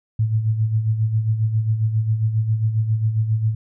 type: tone with tremolo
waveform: sine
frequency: 110.1 Hz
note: A2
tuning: 2 cents sharp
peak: -14 dBFS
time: 0.19-3.55 s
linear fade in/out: 5 ms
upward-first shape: sine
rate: 7.4 Hz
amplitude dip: 60%
effects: none